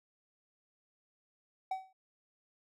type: tone with exponential decay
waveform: triangle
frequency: 759 Hz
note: F#5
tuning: 44 cents sharp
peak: -28 dBFS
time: 1.71-1.93 s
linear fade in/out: 5 ms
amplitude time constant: 47 ms
effects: none